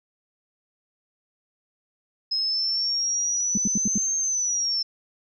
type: linear two-way sweep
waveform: sine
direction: up then down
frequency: 5110 to 6390 to 5310 Hz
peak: -22 dBFS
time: 2.31-4.83 s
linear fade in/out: 10 ms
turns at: 4.17 s
type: tone bursts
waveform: sine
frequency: 206.5 Hz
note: G#3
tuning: 10 cents flat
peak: -21 dBFS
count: 5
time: 3.55-3.979 s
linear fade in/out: 2 ms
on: 25 ms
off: 76 ms
effects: none